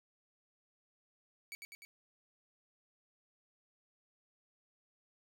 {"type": "tone with echo", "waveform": "sawtooth", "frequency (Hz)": 2275, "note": "C#7", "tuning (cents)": 44, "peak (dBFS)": -40, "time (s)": [1.52, 1.55], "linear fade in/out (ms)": 0, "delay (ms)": 100, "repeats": 3, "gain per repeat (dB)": -3, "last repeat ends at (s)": 1.85, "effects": []}